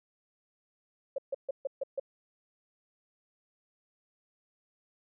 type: tone bursts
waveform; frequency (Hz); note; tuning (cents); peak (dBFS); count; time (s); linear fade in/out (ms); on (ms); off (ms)
sine; 545; C#5; -29; -29; 6; 1.16-1.998; 5; 23; 140
effects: none